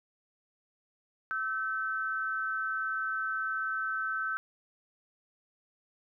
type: tone pair together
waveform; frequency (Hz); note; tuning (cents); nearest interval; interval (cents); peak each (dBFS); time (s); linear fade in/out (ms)
sine; 1313 / 1531.6; E6 / G6; -7 / -41; minor third; 266; -34 / -32; 1.31-4.37; 0
effects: none